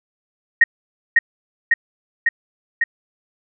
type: tone with echo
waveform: sine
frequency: 1868 Hz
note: A#6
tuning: 3 cents sharp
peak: -6 dBFS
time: 0.61-0.64 s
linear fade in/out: 5 ms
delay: 550 ms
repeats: 4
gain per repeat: -2 dB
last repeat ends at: 2.84 s
effects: none